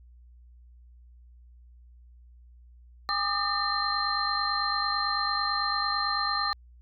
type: tone cluster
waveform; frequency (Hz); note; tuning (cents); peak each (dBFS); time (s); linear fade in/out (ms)
sine; 811 / 1187 / 1236 / 1807 / 4145; G#5 / D6 / D#6 / A6 / C8; -41 / +18 / -12 / +46 / -17; -35 / -30 / -33 / -33 / -30; 3.09-6.53; 0
effects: added 60 Hz sine -50 dBFS peak until 6.81 s